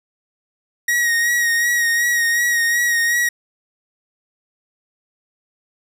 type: tone with vibrato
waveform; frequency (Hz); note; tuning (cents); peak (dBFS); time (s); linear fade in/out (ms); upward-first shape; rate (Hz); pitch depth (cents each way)
45% pulse; 1887; A#6; +21; -15; 0.88-3.29; 5; sine; 2.7; 32
effects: none